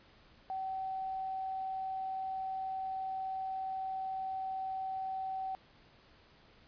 sine tone, 763 Hz, G5, 47 cents flat, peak -35 dBFS, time 0.5-5.55 s, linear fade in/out 0 ms, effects pink hiss -62 dBFS RMS until 6.67 s + resampled to 11025 Hz

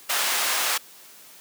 pink high-pass noise, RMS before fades -24 dBFS, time 0.09-0.78 s, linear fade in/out 10 ms, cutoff 970 Hz, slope 12 dB/octave, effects white hiss -48 dBFS RMS until 1.4 s + high-pass 150 Hz 12 dB/octave

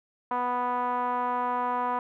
5% pulse tone with low-pass filter, 246.7 Hz, B3, 2 cents flat, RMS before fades -28 dBFS, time 0.31-1.99 s, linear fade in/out 2 ms, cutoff 980 Hz, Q 3.8, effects none

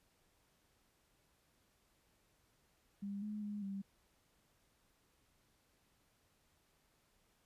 sine tone with pitch steps, 200.3 / 210.7 / 206.8 / 196.4 Hz, G3 / G#3 / G#3 / G3, +38 / +25 / -7 / +4 cents, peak -40 dBFS, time 3.02-3.82 s, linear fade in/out 10 ms, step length 200 ms, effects pink hiss -75 dBFS RMS until 7.45 s + resampled to 32000 Hz

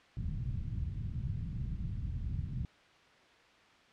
white low-pass noise, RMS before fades -37 dBFS, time 0.17-2.65 s, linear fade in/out 2 ms, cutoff 140 Hz, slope 24 dB/octave, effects white hiss -61 dBFS RMS until 3.92 s + low-pass 3000 Hz 12 dB/octave

